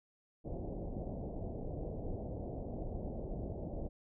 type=low-pass noise; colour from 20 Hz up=pink; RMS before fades=-41 dBFS; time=0.44-3.89 s; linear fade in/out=20 ms; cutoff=710 Hz; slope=48 dB/octave; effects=none